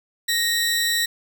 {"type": "tone pair together", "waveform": "sawtooth", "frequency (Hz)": [1864.7, 3951], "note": ["A#6", "B7"], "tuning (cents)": [0, 0], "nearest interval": "octave + minor second", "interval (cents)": 1300, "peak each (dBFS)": -19, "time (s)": [0.28, 1.06], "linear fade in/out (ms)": 10, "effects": []}